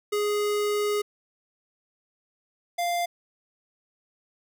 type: tone pair in turn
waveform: square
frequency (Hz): 415.3 / 696.2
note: G#4 / F5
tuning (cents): 0 / -6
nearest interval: major sixth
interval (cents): 894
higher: second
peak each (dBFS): -24 / -25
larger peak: first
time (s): 0.12-1.02 / 2.78-3.06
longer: first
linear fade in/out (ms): 10
effects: none